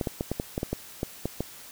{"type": "clicks", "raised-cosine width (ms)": 2, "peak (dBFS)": -14, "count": 11, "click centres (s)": [0.012, 0.072, 0.209, 0.316, 0.399, 0.579, 0.631, 0.73, 1.031, 1.256, 1.406], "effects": ["white hiss -46 dBFS RMS until 1.71 s"]}